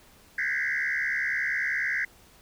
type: tone with frequency modulation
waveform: sine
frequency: 1823 Hz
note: A#6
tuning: 39 cents flat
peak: -24 dBFS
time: 0.38-2.05 s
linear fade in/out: 5 ms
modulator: 70.3 Hz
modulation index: 3.9
effects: tanh soft clip ceiling -21 dBFS + pink hiss -56 dBFS RMS until 2.41 s